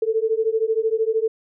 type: beating tone pair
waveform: sine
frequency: 438.1 / 451.1 Hz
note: A4 / A4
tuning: -7 / +43 cents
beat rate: 13 Hz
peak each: -21 dBFS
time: 0.02-1.28 s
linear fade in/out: 5 ms
effects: none